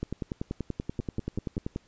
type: two click trains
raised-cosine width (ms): 3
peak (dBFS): -19 / -18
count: 4 / 19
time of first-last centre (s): 1-1.579 / 0.03-1.761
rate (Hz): 5.18 / 10.4
effects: pink hiss -63 dBFS RMS until 1.87 s + resampled to 16000 Hz